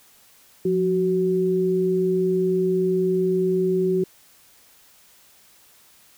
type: tone pair together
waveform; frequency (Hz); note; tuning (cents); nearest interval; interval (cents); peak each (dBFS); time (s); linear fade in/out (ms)
sine; 177.44 / 373.5; F3 / F#4; +28 / +16; octave + minor second; 1288; -24 / -19; 0.65-4.04; 5
effects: white hiss -54 dBFS RMS until 6.17 s